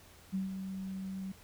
sine tone with ADSR envelope, 190.9 Hz, G3, 46 cents flat, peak -30 dBFS, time 0.32-1.32 s, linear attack 29 ms, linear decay 150 ms, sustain -7 dB, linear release 4 ms, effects added 85 Hz sine -62 dBFS peak until 1.43 s + pink hiss -58 dBFS RMS until 1.43 s

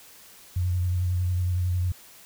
sine tone with vibrato, 89.9 Hz, F#2, 49 cents flat, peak -22 dBFS, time 0.56-1.92 s, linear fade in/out 5 ms, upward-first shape sine, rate 11 Hz, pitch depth 31 cents each way, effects white hiss -50 dBFS RMS until 2.25 s

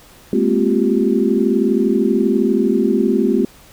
sine tone cluster, 208.3 / 228.5 / 261 / 349.3 / 388.1 Hz, G#3 / A#3 / C4 / F4 / G4, +5 / -34 / -4 / 0 / -17 cents, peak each -19 dBFS, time 0.33-3.45 s, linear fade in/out 2 ms, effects pink hiss -45 dBFS RMS until 3.72 s

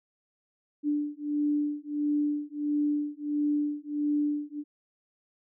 sine beating tone pair, 293.7 / 295.2 Hz, D4 / D4, 0 / +9 cents, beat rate 1.5 Hz, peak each -29 dBFS, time 0.83-4.64 s, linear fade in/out 50 ms, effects none

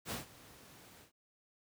pink noise with ADSR envelope, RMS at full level -38 dBFS, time 0.05-1.12 s, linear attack 62 ms, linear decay 140 ms, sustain -19 dB, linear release 120 ms, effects high-pass 80 Hz 12 dB/octave

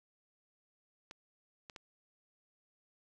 clicks, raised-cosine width 0.2 ms, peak -30 dBFS, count 3, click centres 1.111 / 1.698 / 1.762 s, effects none

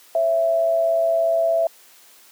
sine tone pair together, 545 / 661.9 Hz, C#5 / E5, -29 / +7 cents, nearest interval minor third, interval 336 cents, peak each -27 / -16 dBFS, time 0.15-1.67 s, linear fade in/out 2 ms, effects white hiss -50 dBFS RMS until 2.31 s + high-pass 300 Hz 12 dB/octave

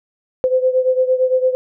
sine beating tone pair, 511 / 519.8 Hz, C5 / C5, -41 / -11 cents, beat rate 8.8 Hz, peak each -14 / -18 dBFS, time 0.44-1.55 s, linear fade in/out 0 ms, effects none

